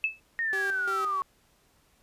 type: tone with exponential decay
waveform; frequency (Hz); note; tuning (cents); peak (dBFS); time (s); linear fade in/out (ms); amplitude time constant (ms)
sine; 2615; E7; -15; -20; 0.04-0.2; 1; 33
type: linear sweep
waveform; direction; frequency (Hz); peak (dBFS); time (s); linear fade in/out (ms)
sine; down; 1865 to 1094; -26; 0.39-1.22; 0
type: tone with tremolo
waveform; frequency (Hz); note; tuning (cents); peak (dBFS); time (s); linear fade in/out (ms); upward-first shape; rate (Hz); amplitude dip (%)
sawtooth; 388.2; G4; -17; -30; 0.53-1.21; 0; square; 2.9; 70
effects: pink hiss -65 dBFS RMS until 2.02 s + resampled to 32000 Hz